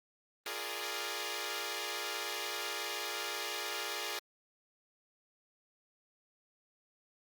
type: chord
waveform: 5% pulse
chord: Bb dominant seventh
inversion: second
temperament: equal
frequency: 349.2 / 415.3 / 466.2 / 587.3 Hz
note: F4 / Ab4 / Bb4 / D5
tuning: 0 / 0 / 0 / 0 cents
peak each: -33 / -29 / -31 / -31 dBFS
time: 0.46-4.19 s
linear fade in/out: 2 ms
effects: Opus 32 kbps